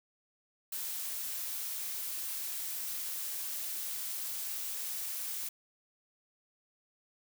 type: noise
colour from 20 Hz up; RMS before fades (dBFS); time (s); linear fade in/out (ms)
blue; -38; 0.72-5.49; 5
effects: none